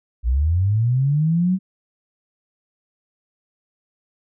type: linear sweep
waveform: sine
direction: up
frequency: 55 to 191.3 Hz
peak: -15 dBFS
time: 0.23-1.59 s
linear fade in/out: 50 ms
effects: none